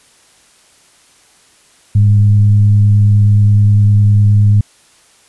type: tone with frequency modulation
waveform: sine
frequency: 103.83 Hz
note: G#2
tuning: in tune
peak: -5 dBFS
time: 1.95-4.61 s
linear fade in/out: 5 ms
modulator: 99 Hz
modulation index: 0.29
effects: white hiss -48 dBFS RMS until 5.28 s + resampled to 24000 Hz